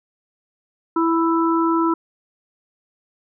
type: harmonic tone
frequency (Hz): 330.2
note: E4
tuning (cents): +3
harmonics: 1 / 3 / 4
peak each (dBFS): -17 / -22 / -23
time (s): 0.96-1.94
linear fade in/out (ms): 5
effects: none